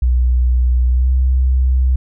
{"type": "tone with pitch glide", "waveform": "sine", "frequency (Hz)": [61.74, 64.21], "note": ["B1", "C2"], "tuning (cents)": [0, -32], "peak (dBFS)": -10, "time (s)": [0.02, 1.96], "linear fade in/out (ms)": 5, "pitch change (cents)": 68, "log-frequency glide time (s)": [0.9, 1.1], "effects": []}